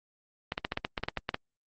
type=clicks; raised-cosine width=0.3 ms; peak=-13 dBFS; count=12; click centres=0.521 / 0.579 / 0.649 / 0.721 / 0.774 / 0.849 / 0.978 / 1.036 / 1.085 / 1.173 / 1.291 / 1.344 s; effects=low-pass 5000 Hz 12 dB/octave + Opus 24 kbps